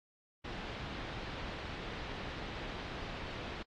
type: low-pass noise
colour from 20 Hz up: pink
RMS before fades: -43 dBFS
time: 0.44-3.63 s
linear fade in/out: 10 ms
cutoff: 4000 Hz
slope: 24 dB/octave
effects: AAC 48 kbps